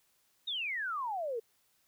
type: exponential sweep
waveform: sine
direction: down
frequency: 3793 to 436.6 Hz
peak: -33 dBFS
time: 0.47-1.4 s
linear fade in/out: 10 ms
effects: white hiss -72 dBFS RMS until 1.87 s